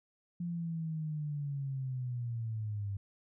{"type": "linear sweep", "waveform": "sine", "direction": "down", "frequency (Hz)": [174.61, 98], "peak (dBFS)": -34, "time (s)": [0.4, 2.97], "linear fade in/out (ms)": 5, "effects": []}